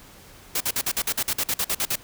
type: noise bursts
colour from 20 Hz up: white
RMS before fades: -24 dBFS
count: 14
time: 0.55-1.957 s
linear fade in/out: 5 ms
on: 55 ms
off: 49 ms
effects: pink hiss -48 dBFS RMS until 2.03 s